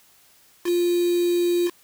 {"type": "tone with quantisation", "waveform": "sine", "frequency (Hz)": 349.2, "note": "F4", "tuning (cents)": 0, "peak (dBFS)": -18, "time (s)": [0.64, 1.71], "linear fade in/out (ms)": 50, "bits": 5, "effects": ["white hiss -56 dBFS RMS until 1.83 s"]}